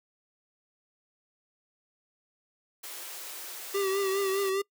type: high-pass noise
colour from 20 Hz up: white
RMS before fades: -41 dBFS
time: 2.83-4.5 s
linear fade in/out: 10 ms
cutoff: 310 Hz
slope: 96 dB/octave
type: tone with vibrato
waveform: square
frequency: 390.1 Hz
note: G4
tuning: 8 cents flat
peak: -27 dBFS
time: 3.74-4.62 s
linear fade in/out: 10 ms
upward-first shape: triangle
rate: 4.9 Hz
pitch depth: 53 cents each way
effects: noise-tail reverb RT60 0.1 s tail -24 dB re dry